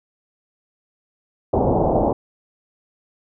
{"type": "low-pass noise", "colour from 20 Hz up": "white", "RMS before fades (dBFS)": -18, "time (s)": [1.53, 2.13], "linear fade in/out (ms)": 5, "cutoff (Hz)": 830, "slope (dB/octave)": 48, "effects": []}